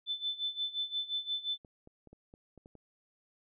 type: tone with tremolo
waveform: sine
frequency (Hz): 3520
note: A7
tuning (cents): 0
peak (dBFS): -30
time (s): 0.06-1.58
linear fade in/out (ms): 50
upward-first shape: sine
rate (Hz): 5.7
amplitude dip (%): 85
type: clicks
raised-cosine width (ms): 2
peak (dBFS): -40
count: 8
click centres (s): 1.648 / 1.874 / 2.073 / 2.13 / 2.339 / 2.577 / 2.659 / 2.753
effects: none